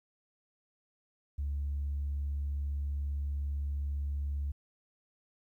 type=tone; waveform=sine; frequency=71.2 Hz; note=C#2; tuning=47 cents sharp; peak=-30 dBFS; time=1.38-4.52 s; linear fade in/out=10 ms; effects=tanh soft clip ceiling -28 dBFS + 12-bit